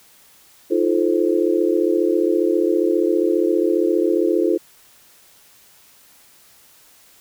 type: chord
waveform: sine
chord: F dominant seventh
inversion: third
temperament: just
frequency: 314.3 / 349.2 / 436.5 / 523.8 Hz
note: Eb4 / F4 / A4 / C5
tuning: +18 / 0 / -14 / +2 cents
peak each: -21 / -18 / -21 / -24 dBFS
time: 0.7-4.58 s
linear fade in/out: 20 ms
effects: white hiss -51 dBFS RMS until 7.2 s